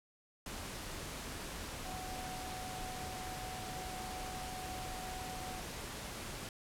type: tone in noise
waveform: sine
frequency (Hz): 743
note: F#5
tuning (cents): +7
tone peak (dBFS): -45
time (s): 1.85-5.6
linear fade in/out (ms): 2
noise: pink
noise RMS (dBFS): -44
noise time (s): 0.46-6.49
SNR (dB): -4
effects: low-pass 12000 Hz 12 dB/octave